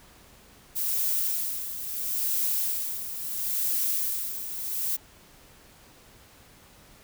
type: noise with tremolo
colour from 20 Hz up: violet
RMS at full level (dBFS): -26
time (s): 0.75-4.97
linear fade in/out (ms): 20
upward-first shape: sine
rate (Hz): 0.74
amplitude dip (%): 65
effects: pink hiss -54 dBFS RMS until 7.03 s